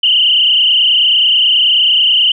sine tone with frequency modulation, 2963 Hz, F#7, 2 cents sharp, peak -7 dBFS, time 0.03-2.32 s, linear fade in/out 5 ms, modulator 29.3 Hz, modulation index 4.8, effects none

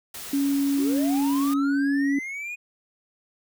white noise, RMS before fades -37 dBFS, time 0.14-1.54 s, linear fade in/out 5 ms
sine tone, 279.2 Hz, C#4, 13 cents sharp, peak -20 dBFS, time 0.33-2.19 s, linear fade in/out 5 ms
triangle linear sweep, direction up, 311.1 to 2489 Hz, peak -29 dBFS, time 0.77-2.56 s, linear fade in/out 20 ms
effects none

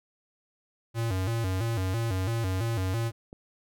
square tone with vibrato, 103.83 Hz, G#2, in tune, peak -27 dBFS, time 0.94-3.12 s, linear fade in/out 50 ms, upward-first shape square, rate 3 Hz, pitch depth 180 cents each way
click, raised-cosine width 2 ms, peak -30 dBFS, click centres 3.329 s
effects none

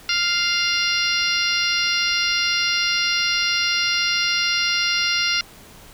harmonic tone, 698.5 Hz, F5, in tune, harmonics 2 / 3 / 4 / 5 / 6 / 7 / 8, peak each -26 / -25 / -24 / -30 / -26 / -26 / -27 dBFS, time 0.09-5.41 s, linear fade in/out 2 ms, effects pink hiss -45 dBFS RMS until 5.93 s

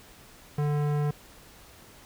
sine tone with tanh clipping, 147.3 Hz, D3, 6 cents sharp, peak -26 dBFS, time 0.58-1.11 s, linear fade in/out 5 ms, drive 18 dB, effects pink hiss -52 dBFS RMS until 2.05 s

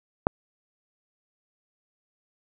click, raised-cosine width 1 ms, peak -5 dBFS, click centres 0.269 s, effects none

